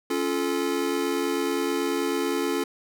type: chord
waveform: square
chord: Db augmented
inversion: none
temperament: just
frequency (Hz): 277.2 / 346.5 / 433.1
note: Db4 / F4 / A4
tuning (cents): 0 / -14 / -27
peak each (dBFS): -29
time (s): 0.1-2.64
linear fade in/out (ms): 5
effects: none